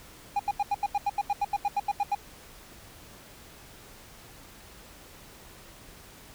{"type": "tone bursts", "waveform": "triangle", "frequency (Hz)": 813, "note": "G#5", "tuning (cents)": -37, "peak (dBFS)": -21, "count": 16, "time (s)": [0.36, 2.15], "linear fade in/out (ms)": 5, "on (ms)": 35, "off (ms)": 82, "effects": ["pink hiss -50 dBFS RMS until 6.34 s"]}